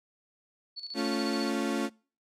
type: tone with tremolo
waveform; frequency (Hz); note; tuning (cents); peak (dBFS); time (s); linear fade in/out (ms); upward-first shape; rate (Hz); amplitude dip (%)
sine; 4435; C#8; 0; -35; 0.76-1.5; 20; square; 14; 65
type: chord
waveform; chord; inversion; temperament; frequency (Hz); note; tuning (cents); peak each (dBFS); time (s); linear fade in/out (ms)
35% pulse; A augmented; none; equal; 220 / 277.2 / 349.2; A3 / C#4 / E#4; 0 / 0 / 0; -31 / -30 / -32; 0.94-1.9; 50
effects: noise-tail reverb RT60 0.4 s tail -25 dB re dry + low-pass 10000 Hz 12 dB/octave